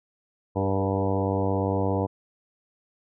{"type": "harmonic tone with a mistuned harmonic", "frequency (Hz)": 97.3, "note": "G2", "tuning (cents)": -12, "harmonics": [1, 2, 3, 4, 5, 6, 7, 8, 9, 10], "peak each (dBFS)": [-27, -31, -30, -33, -29, -34, -34, -37, -35, -37], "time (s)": [0.55, 2.07], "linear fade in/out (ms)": 20, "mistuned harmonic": 5, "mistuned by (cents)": -19, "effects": []}